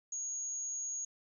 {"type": "tone", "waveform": "sine", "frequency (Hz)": 6645, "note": "G#8", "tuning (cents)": 0, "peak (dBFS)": -36, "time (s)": [0.12, 1.05], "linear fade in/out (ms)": 5, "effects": []}